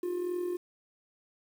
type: tone with amplitude modulation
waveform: triangle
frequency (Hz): 355.4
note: F4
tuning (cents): +30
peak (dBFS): -25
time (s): 0.03-0.57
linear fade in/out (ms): 5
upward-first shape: sine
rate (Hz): 42.6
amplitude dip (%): 60
effects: tanh soft clip ceiling -23 dBFS + 9-bit